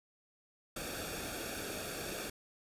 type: noise with comb filter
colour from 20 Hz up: pink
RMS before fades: -41 dBFS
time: 0.76-2.3 s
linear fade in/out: 5 ms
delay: 0.99 ms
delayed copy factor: -0.7
effects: resampled to 32000 Hz